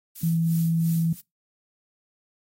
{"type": "noise with tremolo", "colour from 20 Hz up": "violet", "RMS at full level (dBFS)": -36, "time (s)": [0.15, 1.21], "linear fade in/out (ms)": 10, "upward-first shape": "sine", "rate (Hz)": 2.9, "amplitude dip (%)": 80}
{"type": "tone", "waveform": "sine", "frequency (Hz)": 164.81, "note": "E3", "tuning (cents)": 0, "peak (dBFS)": -20, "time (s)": [0.23, 1.13], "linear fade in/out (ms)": 5}
{"effects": ["noise-tail reverb RT60 0.2 s tail -23 dB re dry", "AAC 48 kbps"]}